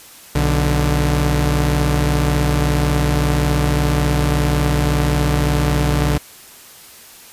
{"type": "tone pair together", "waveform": "sawtooth", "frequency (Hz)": [61.8, 147.14], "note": ["B1", "D3"], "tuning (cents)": [2, 4], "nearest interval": "octave + minor third", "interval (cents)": 1502, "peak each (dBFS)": -13, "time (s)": [0.35, 6.18], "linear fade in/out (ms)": 5, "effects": ["white hiss -41 dBFS RMS until 7.32 s", "resampled to 32000 Hz"]}